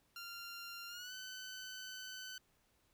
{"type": "tone with pitch glide", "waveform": "15% pulse", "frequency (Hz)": [1389, 1514.7], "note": ["F6", "F#6"], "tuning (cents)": [-10, 40], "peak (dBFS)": -40, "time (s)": [0.16, 2.38], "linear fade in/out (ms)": 2, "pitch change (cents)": 150, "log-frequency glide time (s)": [0.88, 1.14], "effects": ["pink hiss -75 dBFS RMS until 2.93 s"]}